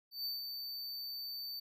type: tone with ADSR envelope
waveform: square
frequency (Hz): 4566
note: D8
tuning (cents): -50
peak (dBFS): -36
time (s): 0.11-1.6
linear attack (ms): 140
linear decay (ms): 160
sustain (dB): -5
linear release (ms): 9
effects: none